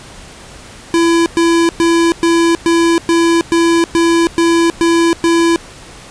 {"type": "tone bursts", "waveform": "square", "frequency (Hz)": 335.4, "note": "E4", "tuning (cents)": 30, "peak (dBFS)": -9, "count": 11, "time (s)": [0.94, 5.56], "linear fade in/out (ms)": 0, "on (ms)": 320, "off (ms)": 110, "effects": ["pink hiss -35 dBFS RMS until 6.1 s", "resampled to 22050 Hz"]}